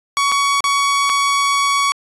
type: tone with dropouts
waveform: sawtooth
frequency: 1123 Hz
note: C#6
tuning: 22 cents sharp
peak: -10 dBFS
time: 0.17-1.92 s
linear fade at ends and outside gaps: 0 ms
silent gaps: 0.317-0.321 / 0.605-0.641 / 1.094-1.098 s
effects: resampled to 24000 Hz